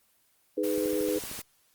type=chord; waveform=sine; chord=G# minor; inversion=second; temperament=just; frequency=311.5 / 415.3 / 498.4 Hz; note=D#4 / G#4 / B4; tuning=+2 / 0 / +16 cents; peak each=-30 dBFS; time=0.57-1.19 s; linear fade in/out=10 ms
type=noise; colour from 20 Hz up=white; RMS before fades=-39 dBFS; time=0.63-1.42 s; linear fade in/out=10 ms
type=click train; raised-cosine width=2 ms; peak=-30 dBFS; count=9; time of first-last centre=0.78-1.391 s; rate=13.1 Hz
effects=white hiss -67 dBFS RMS until 1.74 s + Opus 24 kbps